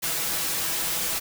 white noise with comb filter, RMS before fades -27 dBFS, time 0.02-1.2 s, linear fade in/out 20 ms, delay 6.1 ms, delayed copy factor +0.6, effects none

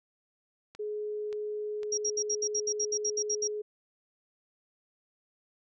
clicks, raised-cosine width 0.2 ms, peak -30 dBFS, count 3, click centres 0.75 / 1.328 / 1.832 s
sine tone, 421.3 Hz, G#4, 25 cents sharp, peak -32 dBFS, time 0.79-3.62 s, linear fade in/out 10 ms
sine tone bursts, 5650 Hz, F8, 19 cents sharp, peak -27 dBFS, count 13, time 1.92-3.476 s, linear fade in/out 5 ms, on 56 ms, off 69 ms
effects none

